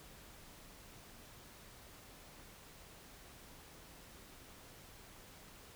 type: silence
effects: pink hiss -57 dBFS RMS until 5.75 s